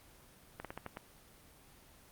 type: slowing click train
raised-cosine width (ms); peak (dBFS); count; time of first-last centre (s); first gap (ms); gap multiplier
0.5; -26; 6; 0.6-0.971; 47; 1.23
effects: pink hiss -60 dBFS RMS until 2.11 s + Opus 24 kbps